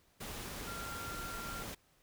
sine tone in noise, 1381 Hz, F6, 20 cents flat, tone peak -44 dBFS, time 0.67-1.63 s, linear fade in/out 10 ms, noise pink, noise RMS -44 dBFS, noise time 0.2-1.75 s, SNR -3 dB, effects pink hiss -70 dBFS RMS until 2.02 s

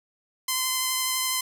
5% pulse tone with vibrato, 1032 Hz, C6, 24 cents flat, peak -12 dBFS, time 0.48-1.41 s, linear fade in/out 5 ms, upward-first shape triangle, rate 12 Hz, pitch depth 13 cents each way, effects none

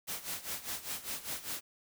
white noise with tremolo, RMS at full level -37 dBFS, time 0.07-1.61 s, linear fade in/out 20 ms, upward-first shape sine, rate 5 Hz, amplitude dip 80%, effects none

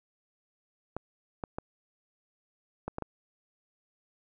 clicks, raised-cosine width 1 ms, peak -20 dBFS, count 6, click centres 0.966 / 1.438 / 1.585 / 2.88 / 2.984 / 3.023 s, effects none

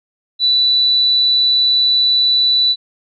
sine tone, 3967 Hz, B7, 7 cents sharp, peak -10 dBFS, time 0.39-2.76 s, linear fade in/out 50 ms, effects none

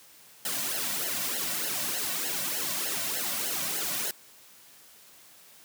white noise with flanger, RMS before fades -31 dBFS, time 0.45-4.11 s, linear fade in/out 2 ms, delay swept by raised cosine 0.83 to 2.43 ms, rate 3.3 Hz, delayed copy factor -0.85, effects white hiss -54 dBFS RMS until 5.64 s + high-pass 100 Hz 12 dB/octave

